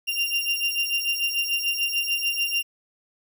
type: beating tone pair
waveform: 35% pulse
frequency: 2781 / 2787.8 Hz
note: F7 / F7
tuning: -8 / -4 cents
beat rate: 6.8 Hz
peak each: -24 / -25 dBFS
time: 0.07-2.63 s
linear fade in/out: 20 ms
effects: none